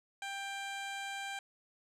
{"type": "tone with low-pass filter", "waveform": "15% pulse", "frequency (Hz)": 790, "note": "G5", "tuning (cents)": 13, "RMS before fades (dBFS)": -41, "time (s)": [0.22, 1.39], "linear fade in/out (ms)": 2, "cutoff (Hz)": 8200, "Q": 0.81, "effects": []}